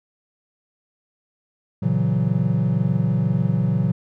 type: chord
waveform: triangle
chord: F# dominant seventh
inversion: first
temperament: equal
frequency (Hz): 116.54 / 138.59 / 164.81 / 185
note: A#2 / C#3 / E3 / F#3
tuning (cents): 0 / 0 / 0 / 0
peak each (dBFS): -21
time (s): 1.82-3.92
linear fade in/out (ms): 10
effects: none